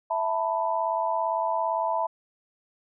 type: chord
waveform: sine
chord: E suspended fourth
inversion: none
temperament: equal with one note detuned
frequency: 659.3 / 890.2 / 987.8 Hz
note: E5 / A5 / B5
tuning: 0 / +20 / 0 cents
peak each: -28 dBFS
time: 0.1-2.07 s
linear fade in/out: 10 ms
effects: none